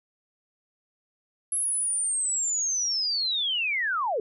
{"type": "linear sweep", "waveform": "sine", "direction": "down", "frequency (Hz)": [11000, 392], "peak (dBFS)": -24, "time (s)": [1.52, 4.2], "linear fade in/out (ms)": 2, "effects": []}